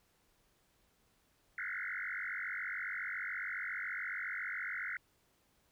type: tone with frequency modulation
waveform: sine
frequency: 1771 Hz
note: A6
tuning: 11 cents sharp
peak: -37 dBFS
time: 1.58-4.97 s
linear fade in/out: 2 ms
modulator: 47.2 Hz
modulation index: 7.7
effects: pink hiss -73 dBFS RMS until 5.71 s